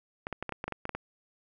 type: clicks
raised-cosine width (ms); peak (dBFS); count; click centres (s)
0.5; -19; 11; 0.269 / 0.327 / 0.426 / 0.493 / 0.523 / 0.641 / 0.68 / 0.723 / 0.854 / 0.893 / 0.95
effects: none